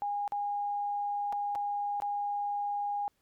sine tone with dropouts, 817 Hz, G#5, 29 cents flat, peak -30 dBFS, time 0.02-3.08 s, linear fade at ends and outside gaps 0 ms, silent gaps 0.278-0.321 / 1.325-1.329 / 1.551-1.556 / 2.001-2.021 s, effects pink hiss -75 dBFS RMS until 3.21 s

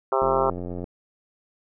harmonic tone, 133 Hz, C3, 29 cents sharp, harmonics 3 / 4 / 5 / 6 / 7 / 8 / 9 / 10, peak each -25 / -26 / -27 / -28 / -28 / -29 / -30 / -30 dBFS, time 0.12-0.5 s, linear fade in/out 2 ms
click train, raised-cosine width 2 ms, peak -20 dBFS, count 56, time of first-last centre 0.22-0.841 s, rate 88.5 Hz
effects none

